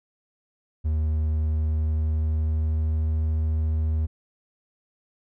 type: tone with pitch glide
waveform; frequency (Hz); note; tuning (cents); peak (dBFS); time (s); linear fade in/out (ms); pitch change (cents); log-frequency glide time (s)
triangle; 77.5 to 78.54; D#2 to D#2; -6 to +17; -19; 0.84-4.07; 20; +23; 1.31-3.22
effects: none